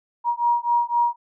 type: beating tone pair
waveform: sine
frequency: 949 / 952.9 Hz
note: A#5 / A#5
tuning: +31 / +38 cents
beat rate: 3.9 Hz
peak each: -21 dBFS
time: 0.24-1.16 s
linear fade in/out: 50 ms
effects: none